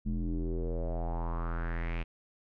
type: tone with low-pass filter sweep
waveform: square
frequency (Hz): 42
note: E1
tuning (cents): +33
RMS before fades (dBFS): -33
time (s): 0.05-2.04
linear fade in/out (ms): 20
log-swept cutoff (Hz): 210 to 2600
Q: 4.5
effects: none